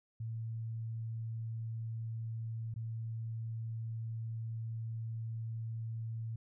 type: tone with dropouts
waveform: sine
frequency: 113.1 Hz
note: A2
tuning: 48 cents sharp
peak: -37 dBFS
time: 0.2-6.36 s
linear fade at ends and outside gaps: 5 ms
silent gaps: 2.741-2.76 s
effects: none